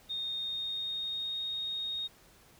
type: tone with pitch glide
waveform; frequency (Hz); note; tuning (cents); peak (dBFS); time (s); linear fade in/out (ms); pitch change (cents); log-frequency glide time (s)
sine; 3687 to 3723; A#7 to A#7; -20 to -3; -33; 0.09-2.08; 20; +17; 0.36-1.43
effects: pink hiss -60 dBFS RMS until 2.59 s